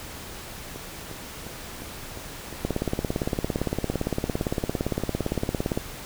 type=two click trains; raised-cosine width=2 ms; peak=-11 / -24 dBFS; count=56 / 14; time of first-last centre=2.65-5.775 / 0.76-5.354 s; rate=17.6 / 2.83 Hz; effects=pink hiss -39 dBFS RMS until 6.05 s